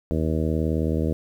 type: harmonic tone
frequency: 79 Hz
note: D#2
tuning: 27 cents sharp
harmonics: 1 / 2 / 3 / 4 / 5 / 6 / 7 / 8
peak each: -25 / -27 / -28 / -29 / -33 / -31 / -35 / -38 dBFS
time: 0.11-1.13 s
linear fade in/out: 0 ms
effects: 9-bit